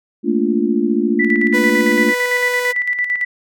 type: chord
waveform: sine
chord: Bb major seventh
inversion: third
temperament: just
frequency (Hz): 218.5 / 233.1 / 291.4 / 349.6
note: A3 / Bb3 / D4 / F4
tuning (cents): -12 / 0 / -13 / +2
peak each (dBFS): -19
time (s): 0.23-2.14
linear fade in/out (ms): 50
type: tone with tremolo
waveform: sine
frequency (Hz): 1973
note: B6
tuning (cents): -2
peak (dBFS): -14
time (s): 1.19-3.25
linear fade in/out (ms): 10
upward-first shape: square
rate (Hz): 8.9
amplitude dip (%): 55
type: tone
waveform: sawtooth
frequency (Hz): 493.9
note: B4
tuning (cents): 0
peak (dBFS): -15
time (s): 1.53-2.73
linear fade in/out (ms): 20
effects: none